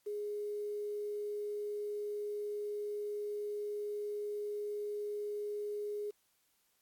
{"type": "tone with quantisation", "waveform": "sine", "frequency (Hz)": 415.3, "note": "G#4", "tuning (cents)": 0, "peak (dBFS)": -36, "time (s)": [0.06, 6.11], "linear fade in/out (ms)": 10, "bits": 10, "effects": ["white hiss -75 dBFS RMS until 6.81 s", "AAC 64 kbps"]}